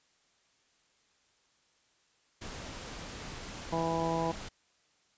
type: noise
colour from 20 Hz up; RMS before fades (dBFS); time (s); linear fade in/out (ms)
pink; -43; 2.41-4.49; 10
type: harmonic tone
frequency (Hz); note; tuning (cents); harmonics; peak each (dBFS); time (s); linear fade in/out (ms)
164.81; E3; 0; 1 / 2 / 3 / 4 / 5 / 6; -36 / -36 / -36 / -36 / -36 / -36; 3.72-4.32; 10
effects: white hiss -70 dBFS RMS until 5.17 s + resampled to 16000 Hz